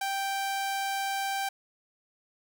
sawtooth tone, 784 Hz, G5, in tune, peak -25 dBFS, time 0.01-1.49 s, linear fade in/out 5 ms, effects none

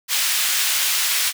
pink high-pass noise, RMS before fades -20 dBFS, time 0.08-1.33 s, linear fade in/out 50 ms, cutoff 2200 Hz, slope 12 dB/octave, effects none

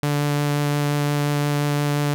sawtooth tone with vibrato, 145.7 Hz, D3, 13 cents flat, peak -15 dBFS, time 0.03-2.14 s, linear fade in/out 0 ms, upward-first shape sine, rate 5.7 Hz, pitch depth 8 cents each way, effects none

